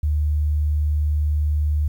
sine tone, 75 Hz, D2, 37 cents sharp, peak -17 dBFS, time 0.03-1.88 s, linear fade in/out 5 ms, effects 9-bit

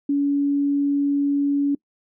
sine tone, 283.5 Hz, C#4, 39 cents sharp, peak -17 dBFS, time 0.09-1.75 s, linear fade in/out 5 ms, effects noise-tail reverb RT60 0.1 s tail -24 dB re dry

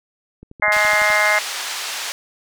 click train, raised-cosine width 3 ms, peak -26 dBFS, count 9, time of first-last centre 0.43-1.102 s, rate 11.9 Hz
harmonic tone, 210 Hz, G#3, 19 cents sharp, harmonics 3 / 4 / 5 / 6 / 7 / 8 / 9 / 10, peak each -22 / -24 / -26 / -25 / -26 / -22 / -25 / -17 dBFS, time 0.62-1.39 s, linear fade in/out 5 ms
white band-pass noise, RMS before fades -27 dBFS, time 0.72-2.12 s, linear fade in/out 0 ms, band 780 to 5800 Hz, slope 12 dB/octave
effects none

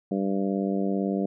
harmonic tone, 98 Hz, G2, in tune, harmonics 2 / 3 / 4 / 5 / 6 / 7, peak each -26 / -30 / -32 / -34 / -36 / -37 dBFS, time 0.11-1.26 s, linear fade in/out 5 ms, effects none

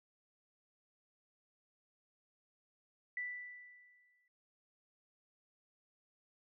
sine tone with exponential decay, 1975.5 Hz, B6, in tune, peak -36 dBFS, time 3.17-4.28 s, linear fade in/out 2 ms, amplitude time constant 240 ms, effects none

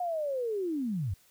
sine linear sweep, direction down, 728 to 80.8 Hz, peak -29 dBFS, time 0-1.14 s, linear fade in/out 5 ms, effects white hiss -63 dBFS RMS until 1.3 s

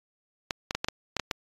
clicks, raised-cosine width 0.2 ms, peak -10 dBFS, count 8, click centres 0.508 / 0.709 / 0.75 / 0.845 / 0.885 / 1.167 / 1.197 / 1.312 s, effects AAC 32 kbps

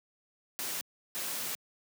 white noise bursts at uneven times, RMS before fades -36 dBFS, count 2, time 0.59-0.81 / 1.15-1.55 s, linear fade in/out 0 ms, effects high-pass 150 Hz 12 dB/octave

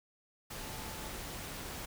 sine tone in noise, 873 Hz, A5, 14 cents flat, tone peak -51 dBFS, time 0.6-1.09 s, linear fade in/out 10 ms, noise pink, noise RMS -43 dBFS, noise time 0.5-1.86 s, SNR -11 dB, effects none

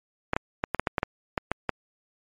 clicks, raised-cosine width 0.5 ms, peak -9 dBFS, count 11, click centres 0.334 / 0.365 / 0.639 / 0.747 / 0.796 / 0.872 / 0.982 / 1.031 / 1.378 / 1.516 / 1.693 s, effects MP3 64 kbps

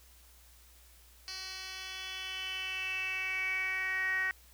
10% pulse tone with band-pass filter sweep, 377.1 Hz, F#4, 33 cents sharp, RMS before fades -36 dBFS, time 1.28-4.31 s, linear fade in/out 0 ms, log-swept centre 4300 to 1800 Hz, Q 7.3, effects added 60 Hz sine -59 dBFS peak until 4.53 s + white hiss -61 dBFS RMS until 4.53 s

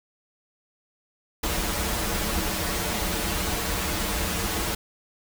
pink noise with comb filter, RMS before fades -27 dBFS, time 1.43-4.75 s, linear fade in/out 5 ms, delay 7.7 ms, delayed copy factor -0.9, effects none

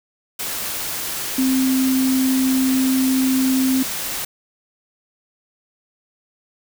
sine tone in noise, 261.6 Hz, C4, in tune, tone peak -15 dBFS, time 1.38-3.83 s, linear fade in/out 5 ms, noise white, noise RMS -26 dBFS, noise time 0.39-4.25 s, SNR +8 dB, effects none

